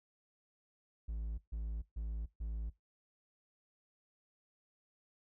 triangle tone bursts, 55 Hz, A1, in tune, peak -35 dBFS, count 4, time 1.08-2.7 s, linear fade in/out 10 ms, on 300 ms, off 140 ms, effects noise-tail reverb RT60 0.2 s tail -20 dB re dry

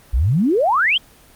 sine exponential sweep, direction up, 51.91 to 3322 Hz, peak -13 dBFS, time 0.13-0.98 s, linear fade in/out 10 ms, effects pink hiss -48 dBFS RMS until 1.35 s + Opus 24 kbps

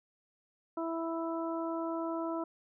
harmonic tone, 329.6 Hz, E4, in tune, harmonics 1 / 2 / 3 / 4, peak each -35 / -38 / -41 / -43 dBFS, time 0.77-2.44 s, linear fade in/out 5 ms, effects none

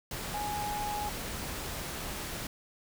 sine tone in noise, 832 Hz, G#5, 3 cents sharp, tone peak -33 dBFS, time 0.34-1.09 s, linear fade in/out 2 ms, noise pink, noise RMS -38 dBFS, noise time 0.11-2.47 s, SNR +2 dB, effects none

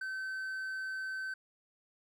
triangle tone with hard clipping, 1536 Hz, G6, 36 cents flat, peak -37 dBFS, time 0.01-1.34 s, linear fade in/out 5 ms, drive 6 dB, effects none

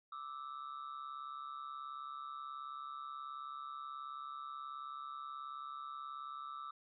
triangle ring-modulated tone, 1244.5 Hz, D#6, in tune, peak -39 dBFS, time 0.12-6.71 s, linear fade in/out 5 ms, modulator 69.3 Hz, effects resampled to 11025 Hz

